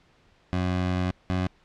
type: tone pair in turn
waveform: 20% pulse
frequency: 91 / 91.74 Hz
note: F#2 / F#2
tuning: -28 / -14 cents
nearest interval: unison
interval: 14 cents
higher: second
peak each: -19 dBFS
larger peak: neither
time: 0.53-1.11 / 1.3-1.47 s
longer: first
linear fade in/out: 0 ms
effects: pink hiss -61 dBFS RMS until 1.64 s + low-pass 4000 Hz 12 dB/octave